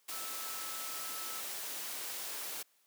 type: tone in noise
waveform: sine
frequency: 1308 Hz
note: E6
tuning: 14 cents flat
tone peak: -48 dBFS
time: 0.11-1.41 s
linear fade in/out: 10 ms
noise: white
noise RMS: -41 dBFS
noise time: 0.08-2.63 s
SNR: -10 dB
effects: white hiss -71 dBFS RMS until 2.86 s + high-pass 300 Hz 12 dB/octave